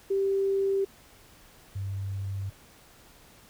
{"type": "tone pair in turn", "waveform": "sine", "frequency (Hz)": [391.3, 97.83], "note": ["G4", "G2"], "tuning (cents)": [-3, -3], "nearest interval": "2 octaves", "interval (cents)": 2400, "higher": "first", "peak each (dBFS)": [-23, -30], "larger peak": "first", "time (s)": [[0.1, 0.85], [1.75, 2.5]], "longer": "neither", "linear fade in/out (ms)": 10, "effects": ["pink hiss -55 dBFS RMS until 3.49 s"]}